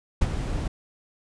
brown noise with ADSR envelope, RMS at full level -19 dBFS, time 0.21-0.68 s, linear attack 11 ms, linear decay 39 ms, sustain -9 dB, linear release 7 ms, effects resampled to 22050 Hz

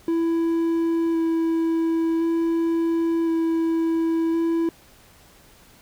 triangle tone with vibrato, 330 Hz, E4, 2 cents sharp, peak -17 dBFS, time 0.08-4.69 s, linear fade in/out 2 ms, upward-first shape square, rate 0.47 Hz, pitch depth 9 cents each way, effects pink hiss -52 dBFS RMS until 5.81 s

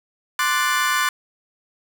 35% pulse chord, D dominant seventh, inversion third, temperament equal, 1046.5 / 1174.7 / 1480 / 1760 Hz, C6 / D6 / F#6 / A6, 0 / 0 / 0 / 0 cents, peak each -22 dBFS, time 0.39-1.09 s, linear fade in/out 2 ms, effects none

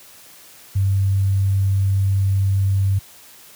sine tone with sample-and-hold, 97.5 Hz, G2, 9 cents flat, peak -14 dBFS, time 0.75-2.99 s, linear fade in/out 10 ms, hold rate 11025 Hz, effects white hiss -45 dBFS RMS until 3.55 s + high-pass 60 Hz 12 dB/octave

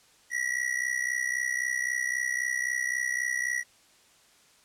square tone with amplitude modulation, 1930 Hz, B6, 40 cents flat, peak -24 dBFS, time 0.3-3.64 s, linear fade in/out 50 ms, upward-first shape sine, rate 63.8 Hz, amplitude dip 85%, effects white hiss -60 dBFS RMS until 4.64 s + low-pass 9000 Hz 12 dB/octave

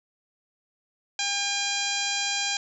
harmonic tone, 805 Hz, G5, 46 cents sharp, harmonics 1 / 2 / 3 / 4 / 5 / 6 / 7 / 8 / 9, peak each -35 / -35 / -32 / -32 / -33 / -34 / -36 / -37 / -34 dBFS, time 1.19-2.57 s, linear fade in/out 2 ms, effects none

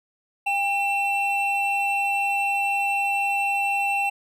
triangle tone pair together, 798 / 2698 Hz, G5 / E7, +31 / +40 cents, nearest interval octave + major sixth, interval 2109 cents, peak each -22 dBFS, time 0.46-4.1 s, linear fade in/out 10 ms, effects none

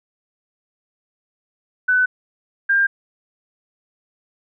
sine tone pair in turn, 1501 / 1598.3 Hz, F#6 / G6, +24 / +33 cents, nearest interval minor second, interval 109 cents, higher second, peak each -13 dBFS, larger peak neither, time 1.88-2.06 / 2.69-2.87 s, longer neither, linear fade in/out 10 ms, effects none

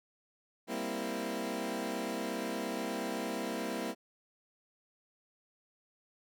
20% pulse chord, C dominant seventh, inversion second, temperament equal, 196 / 233.1 / 261.6 / 329.6 Hz, G3 / Bb3 / C4 / E4, 0 / 0 / 0 / 0 cents, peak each -37 / -34 / -36 / -35 dBFS, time 0.67-3.95 s, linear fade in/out 50 ms, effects none

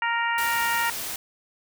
harmonic tone, 466.2 Hz, A#4, in tune, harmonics 2 / 3 / 4 / 5 / 6, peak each -26 / -29 / -27 / -34 / -34 dBFS, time 0.02-0.9 s, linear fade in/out 2 ms
white noise, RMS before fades -32 dBFS, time 0.38-1.16 s, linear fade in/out 2 ms
effects none

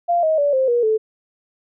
sine tone with pitch steps, 693 / 631.8 / 576 / 525.2 / 478.8 / 436.6 Hz, F5 / D#5 / D5 / C5 / A#4 / A4, -14 / +26 / -34 / +6 / +46 / -13 cents, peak -14 dBFS, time 0.08-0.98 s, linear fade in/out 20 ms, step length 150 ms, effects none

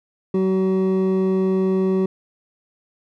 triangle tone pair together, 188.95 / 377.9 Hz, F#3 / F#4, +37 / +37 cents, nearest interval octave, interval 1200 cents, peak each -16 dBFS, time 0.34-2.06 s, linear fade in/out 5 ms, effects tanh soft clip ceiling -11 dBFS

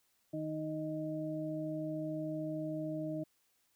harmonic tone, 155.56 Hz, D#3, in tune, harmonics 1 / 2 / 4, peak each -42 / -38 / -41 dBFS, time 0.33-3.24 s, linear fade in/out 10 ms, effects white hiss -75 dBFS RMS until 3.75 s

